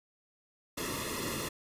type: noise with comb filter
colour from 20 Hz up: pink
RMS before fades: -36 dBFS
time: 0.77-1.49 s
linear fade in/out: 10 ms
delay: 1.3 ms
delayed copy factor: -1
effects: resampled to 32000 Hz